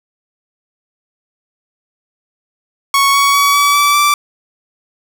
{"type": "tone with pitch steps", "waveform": "sawtooth", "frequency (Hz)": [1108.7, 1120.3, 1132, 1143.8, 1155.8, 1167.9], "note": ["C#6", "C#6", "C#6", "D6", "D6", "D6"], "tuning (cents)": [0, 18, 36, -46, -28, -10], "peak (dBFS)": -5, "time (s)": [2.94, 4.14], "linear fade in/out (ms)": 2, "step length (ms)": 200, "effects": []}